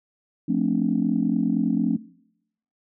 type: chord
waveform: sine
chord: D minor seventh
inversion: first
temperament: just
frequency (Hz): 176.2 / 220.2 / 264.3 / 293.7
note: F3 / A3 / C4 / D4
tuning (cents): +16 / +2 / +18 / 0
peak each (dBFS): -26 / -24 / -24 / -26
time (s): 0.48-1.97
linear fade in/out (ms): 10
effects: noise-tail reverb RT60 0.8 s tail -22 dB re dry + tanh soft clip ceiling -9 dBFS